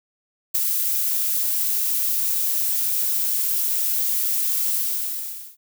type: noise with ADSR envelope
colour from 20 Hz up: violet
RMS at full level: -18 dBFS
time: 0.54-5.57 s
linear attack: 14 ms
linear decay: 5 ms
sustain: -4 dB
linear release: 840 ms
effects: none